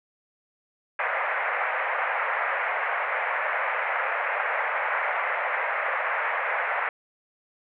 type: band-pass noise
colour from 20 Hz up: white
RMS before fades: -27 dBFS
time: 0.99-6.89 s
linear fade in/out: 2 ms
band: 520 to 2200 Hz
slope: 48 dB/octave
effects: none